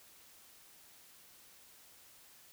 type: silence
effects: white hiss -60 dBFS RMS until 2.52 s